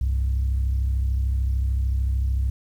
sine tone pair together, 65.56 / 99 Hz, C2 / G2, +4 / +18 cents, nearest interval perfect fifth, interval 714 cents, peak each -19 / -28 dBFS, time 0.01-2.5 s, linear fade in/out 5 ms, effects tanh soft clip ceiling -15 dBFS + 9-bit

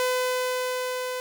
sawtooth tone with level ramp, 505 Hz, B4, 39 cents sharp, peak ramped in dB -18 to -25 dBFS, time 0-1.2 s, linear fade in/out 0 ms, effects 10-bit

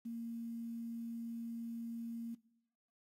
sine tone with quantisation, 231.5 Hz, A#3, 12 cents flat, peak -40 dBFS, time 0.05-2.35 s, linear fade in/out 10 ms, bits 11, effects noise-tail reverb RT60 0.9 s tail -22 dB re dry + AAC 48 kbps

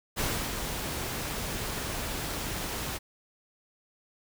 pink noise with ADSR envelope, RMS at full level -29 dBFS, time 0.16-2.99 s, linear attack 34 ms, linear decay 330 ms, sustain -5 dB, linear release 29 ms, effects none

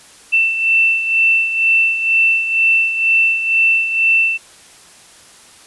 sine beating tone pair, 2675 / 2677.1 Hz, E7 / E7, +25 / +26 cents, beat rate 2.1 Hz, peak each -12 / -19 dBFS, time 0.32-4.38 s, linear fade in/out 20 ms, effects white hiss -43 dBFS RMS until 5.66 s + resampled to 24000 Hz

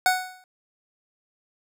25% pulse tone with exponential decay, 740 Hz, F#5, in tune, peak -11 dBFS, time 0.06-0.44 s, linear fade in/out 1 ms, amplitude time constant 82 ms, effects none

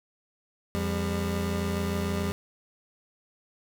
25% pulse tone pair together, 86.5 / 200.2 Hz, F2 / G3, -16 / +37 cents, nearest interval octave + minor third, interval 1453 cents, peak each -26 dBFS, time 0.75-2.32 s, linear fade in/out 0 ms, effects none

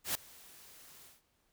white noise with ADSR envelope, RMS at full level -32 dBFS, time 0.04-1.22 s, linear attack 110 ms, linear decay 4 ms, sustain -24 dB, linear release 170 ms, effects pink hiss -75 dBFS RMS until 1.52 s

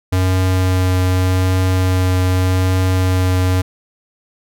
square tone with vibrato, 92.5 Hz, F#2, in tune, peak -13 dBFS, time 0.12-3.62 s, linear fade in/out 10 ms, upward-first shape triangle, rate 0.84 Hz, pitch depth 11 cents each way, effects none

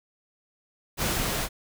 pink noise with level ramp, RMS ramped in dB -26 to -29 dBFS, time 0.97-1.49 s, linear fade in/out 50 ms, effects none

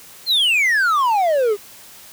triangle exponential sweep, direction down, 4306 to 392 Hz, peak -12 dBFS, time 0.26-1.57 s, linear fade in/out 50 ms, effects white hiss -42 dBFS RMS until 2.12 s

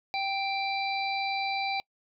harmonic tone with a mistuned harmonic, 784 Hz, G5, in tune, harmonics 1 / 3 / 5 / 6, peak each -30 / -33 / -37 / -41 dBFS, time 0.14-1.8 s, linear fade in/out 0 ms, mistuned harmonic 5, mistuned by +31 cents, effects noise-tail reverb RT60 0.1 s tail -26 dB re dry

